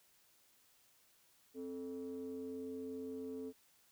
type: ring-modulated tone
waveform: triangle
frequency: 87.7 Hz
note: F2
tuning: 8 cents sharp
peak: -36 dBFS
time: 1.54-3.53 s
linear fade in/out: 50 ms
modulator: 351 Hz
effects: tanh soft clip ceiling -35 dBFS + white hiss -70 dBFS RMS until 3.91 s